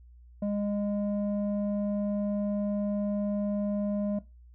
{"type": "tone with low-pass filter", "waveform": "square", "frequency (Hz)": 204.9, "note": "G#3", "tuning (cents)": -23, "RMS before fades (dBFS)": -30, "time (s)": [0.42, 4.19], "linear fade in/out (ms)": 5, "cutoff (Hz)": 510, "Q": 3.9, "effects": ["noise-tail reverb RT60 0.2 s tail -17 dB re dry", "added 60 Hz sine -50 dBFS peak until 4.54 s"]}